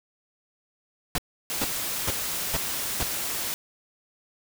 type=noise bursts; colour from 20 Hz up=pink; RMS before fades=-26 dBFS; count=5; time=1.15-3.03 s; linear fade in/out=2 ms; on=32 ms; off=430 ms
type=noise; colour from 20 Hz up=white; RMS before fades=-30 dBFS; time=1.5-3.54 s; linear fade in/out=0 ms
effects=none